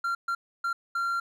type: tone bursts at uneven times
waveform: triangle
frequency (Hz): 1378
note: F6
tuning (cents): -24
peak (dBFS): -24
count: 4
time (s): 0.04-0.15 / 0.28-0.35 / 0.64-0.73 / 0.95-1.2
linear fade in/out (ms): 5
effects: none